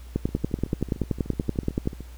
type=two click trains; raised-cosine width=3 ms; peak=-24 / -10 dBFS; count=24 / 19; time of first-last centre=0.29-2.006 / 0.16-1.874 s; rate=13.4 / 10.5 Hz; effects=added 60 Hz sine -39 dBFS peak until 2.17 s + pink hiss -53 dBFS RMS until 2.17 s